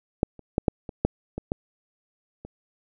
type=clicks; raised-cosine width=2 ms; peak=-6 / -30 / -8 / -6 / -21 / -6 / -18 / -12 / -25 dBFS; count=9; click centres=0.231 / 0.393 / 0.581 / 0.682 / 0.892 / 1.05 / 1.38 / 1.519 / 2.45 s; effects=none